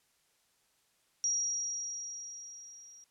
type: tone with level ramp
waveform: sine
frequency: 5690 Hz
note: F8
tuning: 31 cents sharp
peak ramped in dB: -27 to -52 dBFS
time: 1.24-3.04 s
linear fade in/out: 0 ms
effects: white hiss -72 dBFS RMS until 3.1 s + low-pass 11000 Hz 12 dB/octave